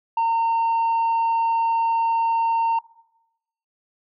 sine tone, 915 Hz, A#5, 32 cents flat, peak -15 dBFS, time 0.17-2.79 s, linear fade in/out 5 ms, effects noise-tail reverb RT60 0.9 s tail -22 dB re dry + tanh soft clip ceiling -17 dBFS

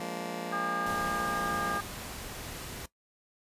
15% pulse chord, Bb dominant seventh, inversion second, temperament just, 174.81 / 209.8 / 233.1 / 291.4 Hz, F3 / Ab3 / Bb3 / D4, +2 / +18 / 0 / -13 cents, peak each -33 / -35 / -34 / -37 dBFS, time 0-1.78 s, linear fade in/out 2 ms
harmonic tone, 403.8 Hz, G#4, 49 cents flat, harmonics 2 / 3 / 4, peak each -39 / -33 / -36 dBFS, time 0.52-1.81 s, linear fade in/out 10 ms
pink noise, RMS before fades -41 dBFS, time 0.86-2.86 s, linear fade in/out 5 ms
effects noise-tail reverb RT60 0.1 s tail -17 dB re dry + resampled to 32000 Hz

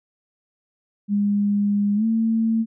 sine tone with pitch glide, 203.9 to 224.9 Hz, G#3 to A3, -32 to +38 cents, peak -17 dBFS, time 1.08-2.66 s, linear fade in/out 50 ms, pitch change +170 cents, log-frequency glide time 1.95-2.05 s, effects none

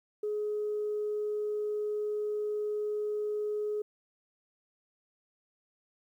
sine tone, 420.6 Hz, G#4, 22 cents sharp, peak -29 dBFS, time 0.23-3.82 s, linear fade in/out 5 ms, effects tanh soft clip ceiling -25 dBFS + 11-bit

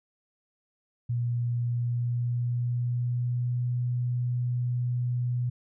sine tone with pitch glide, 120 to 122.73 Hz, B2 to B2, -49 to -10 cents, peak -25 dBFS, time 1.09-5.5 s, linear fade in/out 10 ms, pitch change +39 cents, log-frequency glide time 1.66-3.63 s, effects none

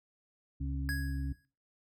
harmonic tone, 68.4 Hz, C#2, 23 cents flat, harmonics 1 / 2 / 4, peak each -35 / -38 / -41 dBFS, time 0.6-1.33 s, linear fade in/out 10 ms
square tone with exponential decay, 1661.2 Hz, G#6, in tune, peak -33 dBFS, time 0.89-1.45 s, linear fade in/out 0 ms, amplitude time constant 120 ms
effects noise-tail reverb RT60 0.3 s tail -17 dB re dry

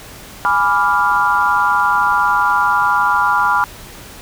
sine chord, G# diminished seventh, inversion none, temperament equal, 830.6 / 987.8 / 1174.7 / 1396.9 Hz, G#5 / B5 / D6 / F6, 0 / 0 / 0 / 0 cents, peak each -19 / -16 / -18 / -16 dBFS, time 0.45-3.64 s, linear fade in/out 0 ms, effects pink hiss -36 dBFS RMS until 4.21 s

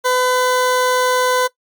20% pulse tone, 504 Hz, B4, 35 cents sharp, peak -9 dBFS, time 0.04-1.48 s, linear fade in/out 20 ms, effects noise-tail reverb RT60 0.1 s tail -19 dB re dry + Opus 48 kbps

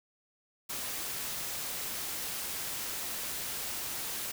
white noise, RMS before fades -37 dBFS, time 0.69-4.32 s, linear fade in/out 10 ms, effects none

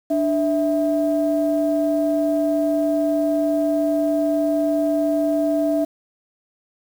sine tone pair together, 295.6 / 655.6 Hz, D4 / E5, +11 / -10 cents, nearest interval octave + major second, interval 1379 cents, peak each -19 dBFS, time 0.1-5.85 s, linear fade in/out 10 ms, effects tanh soft clip ceiling -9 dBFS + 7-bit

